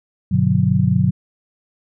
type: chord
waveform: sine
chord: G major seventh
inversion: none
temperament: just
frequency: 98 / 122.5 / 147 / 183.75 Hz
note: G2 / B2 / D3 / F#3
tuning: 0 / -14 / +2 / -12 cents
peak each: -20 / -18 / -19 / -17 dBFS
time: 0.31-1.11 s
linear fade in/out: 10 ms
effects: none